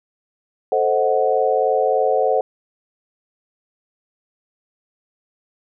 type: chord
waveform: sine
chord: A diminished seventh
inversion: none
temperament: equal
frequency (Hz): 440 / 523.3 / 622.3 / 740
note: A4 / C5 / Eb5 / Gb5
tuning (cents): 0 / 0 / 0 / 0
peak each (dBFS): -20 / -19 / -23 / -20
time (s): 0.72-2.41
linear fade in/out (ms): 2
effects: none